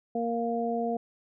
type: harmonic tone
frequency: 233.1 Hz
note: A#3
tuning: in tune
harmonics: 1 / 2 / 3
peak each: -31 / -31 / -31 dBFS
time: 0.15-0.97 s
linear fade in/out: 5 ms
effects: none